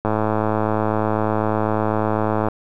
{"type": "click train", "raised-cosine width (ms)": 1, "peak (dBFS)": -6, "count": 264, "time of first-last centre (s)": [0.05, 2.485], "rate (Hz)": 108, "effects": ["8-bit"]}